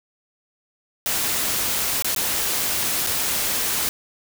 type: noise with dropouts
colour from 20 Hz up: white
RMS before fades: -23 dBFS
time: 1.06-3.89 s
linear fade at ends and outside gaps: 0 ms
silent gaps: 2.023-2.045 / 2.148-2.162 / 3.065-3.07 s
effects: none